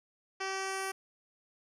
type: tone with low-pass filter sweep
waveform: 10% pulse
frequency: 384.7 Hz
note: G4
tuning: 33 cents flat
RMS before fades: -36 dBFS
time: 0.4-0.92 s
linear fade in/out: 10 ms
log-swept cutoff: 4800 to 12000 Hz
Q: 1.5
effects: none